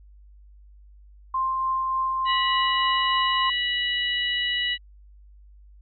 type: tone with tremolo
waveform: sine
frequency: 1051 Hz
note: C6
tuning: 7 cents sharp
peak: -21 dBFS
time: 1.34-3.5 s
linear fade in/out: 5 ms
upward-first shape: triangle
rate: 3.4 Hz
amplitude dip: 25%
type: harmonic tone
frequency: 975 Hz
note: B5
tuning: 23 cents flat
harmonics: 2 / 3 / 4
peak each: -27 / -25 / -32 dBFS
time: 2.25-4.78 s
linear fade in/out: 50 ms
effects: added 50 Hz sine -47 dBFS peak until 5.81 s